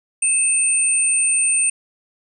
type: tone pair together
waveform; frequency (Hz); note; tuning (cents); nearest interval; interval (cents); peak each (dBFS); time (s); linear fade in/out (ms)
sine; 2612 / 8872; E7 / C#9; -17 / 0; octave + major sixth; 2117; -23 / -15; 0.22-1.7; 5
effects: none